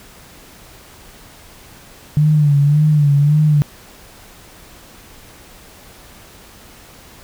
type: tone with vibrato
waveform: sine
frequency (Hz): 147.5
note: D3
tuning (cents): +8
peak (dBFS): -9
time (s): 2.17-3.62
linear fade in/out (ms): 0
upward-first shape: sine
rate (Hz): 1.8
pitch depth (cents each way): 68
effects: pink hiss -42 dBFS RMS until 7.23 s